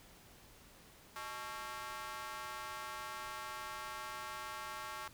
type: tone with high-pass filter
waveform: square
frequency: 123.47 Hz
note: B2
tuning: in tune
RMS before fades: -45 dBFS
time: 1.16-5.08 s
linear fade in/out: 0 ms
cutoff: 1100 Hz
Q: 2.1
effects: pink hiss -60 dBFS RMS until 5.13 s